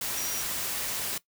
sine tone in noise, 5750 Hz, F8, 50 cents sharp, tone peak -32 dBFS, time 0.17-0.42 s, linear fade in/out 5 ms, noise white, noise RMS -32 dBFS, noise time 0.01-1.18 s, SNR -3 dB, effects noise-tail reverb RT60 0.1 s tail -18 dB re dry

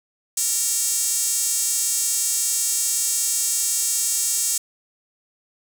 sawtooth tone with high-pass filter, 462.7 Hz, A#4, 13 cents flat, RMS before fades -22 dBFS, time 0.37-4.58 s, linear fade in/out 5 ms, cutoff 7400 Hz, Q 2.5, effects none

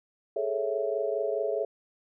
sine chord, A major seventh, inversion third, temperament equal, 415.3 / 440 / 554.4 / 659.3 Hz, G#4 / A4 / C#5 / E5, 0 / 0 / 0 / 0 cents, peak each -32 dBFS, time 0.36-1.65 s, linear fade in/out 5 ms, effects none

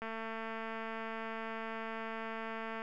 click train, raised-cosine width 0.5 ms, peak -27 dBFS, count 628, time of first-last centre 0.02-2.819 s, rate 224 Hz, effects none

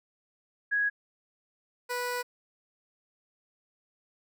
sine / 15% pulse tone pair in turn, 1661.2 / 491.2 Hz, G#6 / B4, 0 / -9 cents, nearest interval octave + major sixth, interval 2109 cents, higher first, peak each -24 / -24 dBFS, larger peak neither, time 0.71-0.9 / 1.89-2.23 s, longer second, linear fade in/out 20 ms, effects none

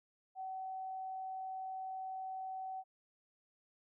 sine tone, 758 Hz, F#5, 42 cents sharp, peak -40 dBFS, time 0.35-2.84 s, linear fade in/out 50 ms, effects none

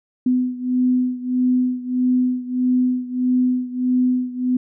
sine beating tone pair, 251.2 / 252.8 Hz, B3 / B3, +30 / +41 cents, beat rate 1.6 Hz, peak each -18 / -21 dBFS, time 0.26-4.57 s, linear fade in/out 5 ms, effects none

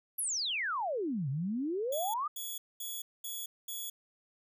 sine exponential two-way sweep, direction down then up, 12000 to 128 to 1263 Hz, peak -31 dBFS, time 0.18-2.28 s, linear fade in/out 10 ms, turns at 1.29 s
5% pulse tone bursts, 3384 Hz, G#7, 32 cents sharp, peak -30 dBFS, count 5, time 1.92-3.9 s, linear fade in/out 5 ms, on 220 ms, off 220 ms
effects none

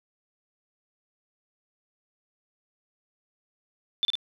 sine tone with echo, 3530 Hz, A7, 5 cents sharp, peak -21 dBFS, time 4.03-4.05 s, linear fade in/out 0 ms, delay 52 ms, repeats 2, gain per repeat -2 dB, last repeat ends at 4.154 s, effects none

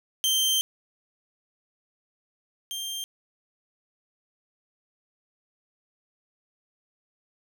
sawtooth tone pair in turn, 3136 / 3176 Hz, G7 / G7, 0 / +22 cents, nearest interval unison, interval 22 cents, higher second, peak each -18 / -28 dBFS, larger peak first, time 0.24-0.61 / 2.71-3.04 s, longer first, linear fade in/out 0 ms, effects none

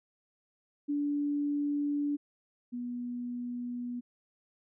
sine tone pair in turn, 289.7 / 243.6 Hz, D4 / B3, -24 / -24 cents, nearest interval minor third, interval 300 cents, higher first, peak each -28 / -34 dBFS, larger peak first, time 0.88-2.17 / 2.72-4.01 s, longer neither, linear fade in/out 20 ms, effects none

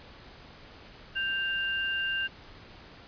sine tone pair together, 1569.4 / 2794 Hz, G6 / F7, +2 / 0 cents, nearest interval minor seventh, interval 998 cents, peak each -30 / -31 dBFS, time 1.15-2.28 s, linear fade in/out 20 ms, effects pink hiss -50 dBFS RMS until 3.07 s + resampled to 11025 Hz

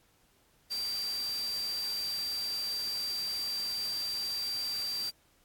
sine tone in noise, 4699 Hz, D8, in tune, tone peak -32 dBFS, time 0.7-5.11 s, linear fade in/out 20 ms, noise white, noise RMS -44 dBFS, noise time 0.7-5.11 s, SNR +9 dB, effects pink hiss -67 dBFS RMS until 5.44 s + AAC 64 kbps

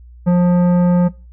sine tone with tanh clipping, 177.1 Hz, F3, 24 cents sharp, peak -11 dBFS, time 0.26-1.09 s, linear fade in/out 20 ms, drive 12 dB, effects noise-tail reverb RT60 0.3 s tail -20 dB re dry + added 60 Hz sine -37 dBFS peak until 1.32 s

